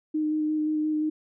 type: tone with vibrato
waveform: sine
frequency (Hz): 307.1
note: D#4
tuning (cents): -23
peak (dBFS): -23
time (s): 0.14-1.1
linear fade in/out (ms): 10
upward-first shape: square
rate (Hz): 5.7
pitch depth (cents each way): 10
effects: none